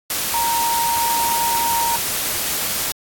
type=tone in noise; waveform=sine; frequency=931 Hz; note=A#5; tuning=2 cents flat; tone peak=-18 dBFS; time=0.34-1.96 s; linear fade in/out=2 ms; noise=white; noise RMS=-22 dBFS; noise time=0.1-2.92 s; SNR=+1 dB; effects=AAC 64 kbps